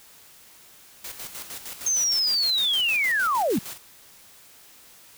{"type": "noise with tremolo", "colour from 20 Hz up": "white", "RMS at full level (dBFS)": -36, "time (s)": [1.04, 3.78], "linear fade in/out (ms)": 5, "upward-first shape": "square", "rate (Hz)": 6.5, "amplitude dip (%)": 60}
{"type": "linear sweep", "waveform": "sine", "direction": "down", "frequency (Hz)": [6420, 161], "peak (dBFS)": -20, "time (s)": [1.86, 3.59], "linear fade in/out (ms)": 5}
{"effects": ["white hiss -51 dBFS RMS until 5.17 s"]}